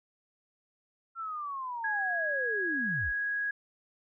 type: linear sweep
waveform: sine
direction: down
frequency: 1367 to 32.7 Hz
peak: -34 dBFS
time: 1.15-3.13 s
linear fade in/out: 50 ms
type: tone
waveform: sine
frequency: 1657 Hz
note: G#6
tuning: 4 cents flat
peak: -29 dBFS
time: 1.84-3.51 s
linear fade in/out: 5 ms
effects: none